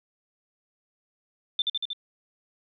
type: tone with echo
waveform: sine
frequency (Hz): 3553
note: A7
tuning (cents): +16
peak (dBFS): -21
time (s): 1.59-1.62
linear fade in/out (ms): 2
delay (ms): 78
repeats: 4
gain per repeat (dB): -2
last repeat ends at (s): 1.932
effects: none